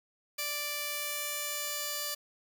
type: tone pair together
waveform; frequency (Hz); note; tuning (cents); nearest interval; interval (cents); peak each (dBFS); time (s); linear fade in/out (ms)
5% pulse; 587.2 / 2349; D5 / D7; 0 / 0; 2 octaves; 2400; -25 / -26; 0.38-2.15; 10
effects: none